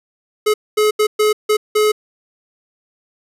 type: tone bursts at uneven times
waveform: square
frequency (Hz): 425.5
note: G#4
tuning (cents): +42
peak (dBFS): -12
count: 6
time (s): 0.46-0.54 / 0.77-0.91 / 0.99-1.07 / 1.19-1.33 / 1.49-1.57 / 1.75-1.92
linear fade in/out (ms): 10
effects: resampled to 32000 Hz